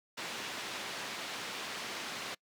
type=band-pass noise; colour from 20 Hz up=white; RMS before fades=-41 dBFS; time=0.17-2.35 s; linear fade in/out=10 ms; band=170 to 3800 Hz; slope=12 dB/octave; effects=noise-tail reverb RT60 0.1 s tail -25 dB re dry